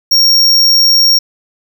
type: tone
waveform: square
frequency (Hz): 5560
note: F8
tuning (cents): -9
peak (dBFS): -6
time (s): 0.11-1.19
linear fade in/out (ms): 10
effects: none